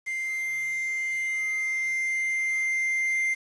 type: tone with level ramp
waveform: triangle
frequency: 2093 Hz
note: C7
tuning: in tune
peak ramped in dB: -26 to -21 dBFS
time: 0.06-3.35 s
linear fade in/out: 20 ms
effects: resampled to 24000 Hz + 8-bit